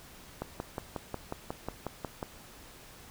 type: click train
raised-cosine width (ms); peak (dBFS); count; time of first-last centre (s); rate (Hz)
1; -20; 11; 0.42-2.228; 5.53
effects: pink hiss -52 dBFS RMS until 3.1 s